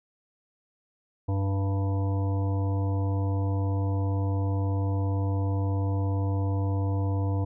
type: harmonic tone with a mistuned harmonic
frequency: 98 Hz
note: G2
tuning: in tune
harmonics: 1 / 3 / 5 / 7 / 9 / 10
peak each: -24 / -34 / -38 / -41 / -43 / -44 dBFS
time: 1.28-7.45 s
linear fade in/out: 10 ms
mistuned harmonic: 1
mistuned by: -17 cents
effects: none